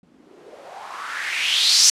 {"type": "noise with low-pass filter sweep", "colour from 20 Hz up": "violet", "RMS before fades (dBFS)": -22, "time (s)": [0.03, 1.9], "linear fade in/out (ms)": 2, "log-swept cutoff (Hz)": [200, 6100], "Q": 3.8, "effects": ["low-pass 12000 Hz 12 dB/octave"]}